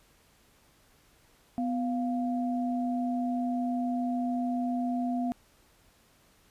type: tone pair together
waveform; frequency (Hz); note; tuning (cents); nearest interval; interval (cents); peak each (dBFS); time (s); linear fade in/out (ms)
sine; 248.5 / 698.5; B3 / F5; +11 / 0; octave + tritone; 1789; -28 / -34; 1.58-5.32; 0
effects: pink hiss -63 dBFS RMS until 6.5 s + resampled to 32000 Hz